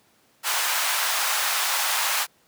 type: high-pass noise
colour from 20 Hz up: pink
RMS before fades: -24 dBFS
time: 0.43-2.27 s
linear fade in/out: 50 ms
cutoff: 810 Hz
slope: 24 dB/octave
effects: pink hiss -61 dBFS RMS until 2.47 s + high-pass 150 Hz 12 dB/octave